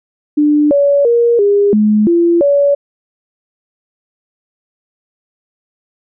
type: tone with pitch steps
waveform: sine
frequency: 297 / 567 / 471.3 / 405.6 / 212 / 341.3 / 568 Hz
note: D4 / C#5 / A#4 / G#4 / G#3 / F4 / C#5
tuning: +20 / +39 / +19 / -41 / +36 / -40 / +42 cents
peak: -7 dBFS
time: 0.37-2.75 s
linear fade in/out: 10 ms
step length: 340 ms
effects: none